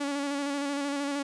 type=tone with vibrato; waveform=sawtooth; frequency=282.9 Hz; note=C#4; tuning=35 cents sharp; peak=-25 dBFS; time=0-1.23 s; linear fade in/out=10 ms; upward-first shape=square; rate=13 Hz; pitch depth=27 cents each way; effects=resampled to 22050 Hz